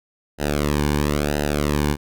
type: tone with flanger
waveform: sawtooth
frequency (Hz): 73.42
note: D2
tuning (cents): 0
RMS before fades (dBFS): -21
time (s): 0.38-1.97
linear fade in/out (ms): 50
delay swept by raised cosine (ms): 0.88 to 1.55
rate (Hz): 0.99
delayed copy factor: -1
effects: none